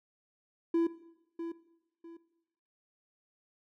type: tone with echo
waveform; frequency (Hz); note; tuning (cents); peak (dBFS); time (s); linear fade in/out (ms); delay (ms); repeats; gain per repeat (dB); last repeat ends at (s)
triangle; 334.3; E4; +24; -22; 0.74-0.87; 5; 650; 2; -11; 2.17
effects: noise-tail reverb RT60 0.9 s tail -18 dB re dry + tanh soft clip ceiling -18 dBFS